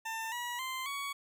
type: tone with pitch steps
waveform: 20% pulse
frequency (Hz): 896 / 965.9 / 1041.2 / 1122.4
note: A5 / B5 / C6 / C#6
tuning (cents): +31 / -39 / -9 / +21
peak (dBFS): -31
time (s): 0.05-1.13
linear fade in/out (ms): 10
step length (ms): 270
effects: none